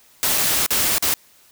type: noise with dropouts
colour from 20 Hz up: white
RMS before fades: -19 dBFS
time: 0.23-1.14 s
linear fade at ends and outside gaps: 0 ms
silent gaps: 0.377-0.381 / 0.663-0.706 / 0.982-1.025 s
effects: white hiss -53 dBFS RMS until 1.51 s